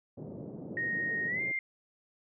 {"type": "band-pass noise", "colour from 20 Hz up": "pink", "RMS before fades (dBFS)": -43, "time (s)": [0.17, 1.52], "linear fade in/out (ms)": 5, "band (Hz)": [130, 520], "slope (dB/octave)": 24}
{"type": "tone with pitch glide", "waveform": "sine", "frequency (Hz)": [1864.7, 2105], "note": ["A#6", "C7"], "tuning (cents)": [0, 10], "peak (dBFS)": -30, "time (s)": [0.77, 1.59], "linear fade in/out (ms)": 2, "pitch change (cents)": 210, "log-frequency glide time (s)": [1.27, 1.41]}
{"effects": []}